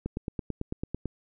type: click train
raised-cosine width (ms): 3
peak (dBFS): -18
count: 10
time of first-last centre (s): 0.06-1.057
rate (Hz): 9.03
effects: none